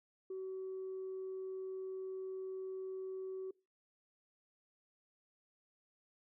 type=tone; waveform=sine; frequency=378.2 Hz; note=F#4; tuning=38 cents sharp; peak=-39 dBFS; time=0.3-3.51 s; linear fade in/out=5 ms; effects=noise-tail reverb RT60 0.3 s tail -24 dB re dry + tanh soft clip ceiling -37 dBFS